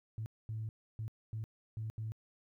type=tone bursts at uneven times; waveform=sine; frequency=110 Hz; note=A2; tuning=in tune; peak=-36 dBFS; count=6; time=0.18-0.26 / 0.49-0.69 / 0.99-1.08 / 1.33-1.44 / 1.77-1.9 / 1.98-2.12 s; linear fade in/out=0 ms; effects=tanh soft clip ceiling -32 dBFS + 13-bit